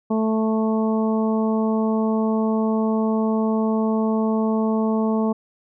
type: harmonic tone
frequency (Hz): 220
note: A3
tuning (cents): 0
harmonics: 1 / 2 / 3 / 4 / 5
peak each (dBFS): -19 / -25 / -29 / -31 / -33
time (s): 0.1-5.33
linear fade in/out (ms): 10
effects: none